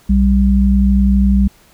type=tone pair together; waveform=sine; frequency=61.74 / 197.2 Hz; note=B1 / G3; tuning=0 / +11 cents; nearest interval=octave + minor sixth; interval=2011 cents; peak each=-11 dBFS; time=0.09-1.48 s; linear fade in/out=10 ms; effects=pink hiss -49 dBFS RMS until 1.73 s